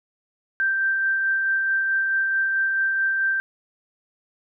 sine tone with tremolo, 1568 Hz, G6, in tune, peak -18 dBFS, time 0.6-3.4 s, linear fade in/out 0 ms, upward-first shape sine, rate 4.6 Hz, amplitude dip 25%, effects none

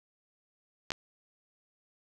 clicks, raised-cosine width 0.2 ms, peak -15 dBFS, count 2, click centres 0.905 / 0.919 s, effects 8-bit

